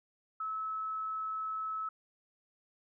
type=tone; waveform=sine; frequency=1298 Hz; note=E6; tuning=27 cents flat; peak=-34 dBFS; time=0.4-1.89 s; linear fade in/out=5 ms; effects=none